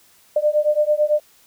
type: beating tone pair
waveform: sine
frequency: 596 / 605 Hz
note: D5 / D#5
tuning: +25 / -49 cents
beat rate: 9 Hz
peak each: -18 dBFS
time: 0.36-1.2 s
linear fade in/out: 5 ms
effects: white hiss -54 dBFS RMS until 1.46 s